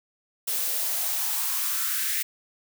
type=noise with high-pass filter sweep; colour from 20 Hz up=blue; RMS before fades=-27 dBFS; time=0.47-2.23 s; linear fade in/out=10 ms; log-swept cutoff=410 to 1900 Hz; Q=3.5; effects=none